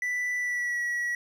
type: tone with pitch glide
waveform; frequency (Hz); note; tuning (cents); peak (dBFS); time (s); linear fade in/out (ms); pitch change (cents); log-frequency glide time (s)
triangle; 1978 to 1927.2; B6 to B6; +2 to -43; -25; 0.02-1.15; 2; -45; 0.37-0.8
effects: none